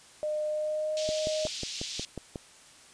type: tone with pitch glide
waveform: sine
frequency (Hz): 608 to 620.4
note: D#5 to D#5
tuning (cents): -40 to -5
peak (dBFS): -28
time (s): 0.23-1.47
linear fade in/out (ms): 0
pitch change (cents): +35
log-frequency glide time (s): 0.48-1.04
type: band-pass noise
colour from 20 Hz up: pink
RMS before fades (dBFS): -38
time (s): 0.97-2.05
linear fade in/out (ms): 0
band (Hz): 3200 to 6400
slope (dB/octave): 24
type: click train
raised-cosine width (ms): 2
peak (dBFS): -22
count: 8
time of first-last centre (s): 1.09-2.358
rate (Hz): 5.52
effects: white hiss -54 dBFS RMS until 2.93 s + resampled to 22050 Hz